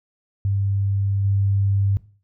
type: tone with level steps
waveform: sine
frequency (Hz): 99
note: G2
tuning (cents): +18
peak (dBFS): -18 / -16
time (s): 0.45-1.97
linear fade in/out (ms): 0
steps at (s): 1.24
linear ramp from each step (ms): 10
effects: noise-tail reverb RT60 0.4 s tail -18 dB re dry